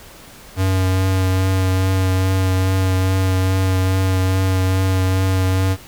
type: tone with vibrato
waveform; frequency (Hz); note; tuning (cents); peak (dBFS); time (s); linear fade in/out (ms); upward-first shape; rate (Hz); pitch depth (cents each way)
square; 94.1; F#2; +30; -15; 0.56-5.77; 50; triangle; 2.4; 17
effects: pink hiss -41 dBFS RMS until 5.87 s